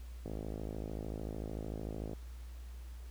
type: click train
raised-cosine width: 2 ms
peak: -28 dBFS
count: 101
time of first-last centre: 0.26-2.133 s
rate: 53.4 Hz
effects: added 60 Hz sine -44 dBFS peak until 3.1 s + pink hiss -62 dBFS RMS until 3.1 s